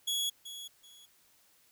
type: tone with echo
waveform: sawtooth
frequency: 3353 Hz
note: G#7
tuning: 16 cents sharp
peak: -27 dBFS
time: 0.07-0.3 s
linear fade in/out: 10 ms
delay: 380 ms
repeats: 2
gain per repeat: -12 dB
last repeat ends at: 1.06 s
effects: white hiss -66 dBFS RMS until 1.71 s